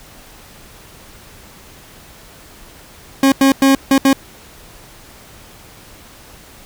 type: tone bursts at uneven times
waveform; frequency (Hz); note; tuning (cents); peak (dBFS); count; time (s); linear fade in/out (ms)
40% pulse; 271.2; C#4; -38; -7; 5; 3.23-3.32 / 3.41-3.52 / 3.62-3.75 / 3.91-3.98 / 4.05-4.13; 2
effects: pink hiss -41 dBFS RMS until 6.65 s